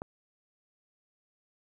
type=click; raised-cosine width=1 ms; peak=-23 dBFS; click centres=0.019 s; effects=10-bit